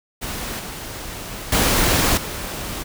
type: noise with level steps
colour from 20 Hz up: pink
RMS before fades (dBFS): -28 / -32 / -17 / -29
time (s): 0.21-2.84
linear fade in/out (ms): 20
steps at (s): 0.59 / 1.52 / 2.17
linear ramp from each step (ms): 5
effects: none